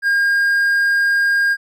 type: tone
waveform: triangle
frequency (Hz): 1616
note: G#6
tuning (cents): -48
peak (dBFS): -11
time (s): 0.02-1.57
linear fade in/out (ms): 50
effects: none